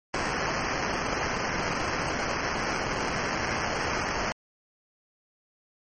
violet noise with sample-and-hold, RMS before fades -29 dBFS, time 0.14-4.32 s, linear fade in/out 0 ms, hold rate 3675 Hz, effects MP3 32 kbps

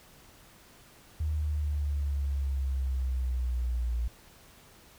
sine exponential sweep, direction down, 77.5 to 58.27 Hz, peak -27 dBFS, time 1.2-4.08 s, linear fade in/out 5 ms, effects pink hiss -56 dBFS RMS until 4.98 s

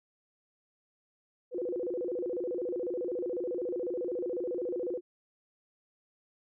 sine tone with vibrato, 420 Hz, G#4, 19 cents sharp, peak -31 dBFS, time 1.51-5.01 s, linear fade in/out 50 ms, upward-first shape square, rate 14 Hz, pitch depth 290 cents each way, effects none

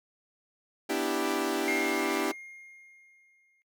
sawtooth chord, E minor seventh, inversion second, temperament equal, 246.9 / 293.7 / 329.6 / 392 Hz, B3 / D4 / E4 / G4, 0 / 0 / 0 / 0 cents, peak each -33 / -28 / -29 / -28 dBFS, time 0.89-2.32 s, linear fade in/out 10 ms
triangle tone with exponential decay, 2130 Hz, C7, 30 cents sharp, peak -26 dBFS, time 1.68-3.62 s, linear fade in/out 0 ms, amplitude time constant 420 ms
effects noise-tail reverb RT60 0.1 s tail -19 dB re dry

